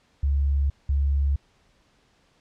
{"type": "tone pair in turn", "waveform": "sine", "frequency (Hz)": [70, 70], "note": ["C#2", "C#2"], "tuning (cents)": [18, 18], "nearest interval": "unison", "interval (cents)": 0, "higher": "neither", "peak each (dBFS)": [-19, -19], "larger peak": "neither", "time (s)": [[0.23, 0.7], [0.89, 1.36]], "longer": "neither", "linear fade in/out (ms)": 5, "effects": ["pink hiss -63 dBFS RMS until 2.4 s", "low-pass 6000 Hz 12 dB/octave"]}